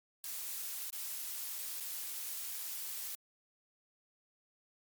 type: noise with dropouts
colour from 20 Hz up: blue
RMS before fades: -41 dBFS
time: 0.24-3.15 s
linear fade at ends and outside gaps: 1 ms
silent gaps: 0.902-0.928 / 1.801-1.805 s
effects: MP3 96 kbps